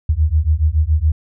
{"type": "beating tone pair", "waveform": "sine", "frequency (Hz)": [74.2, 81.3], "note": ["D2", "E2"], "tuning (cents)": [18, -23], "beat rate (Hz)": 7.1, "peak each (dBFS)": -15, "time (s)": [0.09, 1.12], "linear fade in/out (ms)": 5, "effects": []}